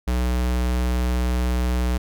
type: tone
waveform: square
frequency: 61.6 Hz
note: B1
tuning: 4 cents flat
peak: -20 dBFS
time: 0.07-1.98 s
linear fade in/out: 10 ms
effects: none